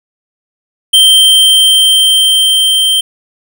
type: tone with level ramp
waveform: square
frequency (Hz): 3136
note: G7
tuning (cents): 0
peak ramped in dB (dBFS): -3 to -8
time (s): 0.93-3.01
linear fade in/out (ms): 10
effects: none